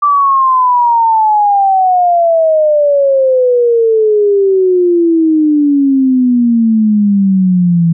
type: exponential sweep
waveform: sine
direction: down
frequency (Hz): 1174.7 to 164.81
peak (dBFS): -6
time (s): 0.02-7.93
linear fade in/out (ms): 10
effects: none